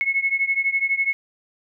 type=beating tone pair; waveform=sine; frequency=2184 / 2196 Hz; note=C#7 / C#7; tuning=-26 / -17 cents; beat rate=12 Hz; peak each=-21 / -23 dBFS; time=0.01-1.13 s; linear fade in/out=0 ms; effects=none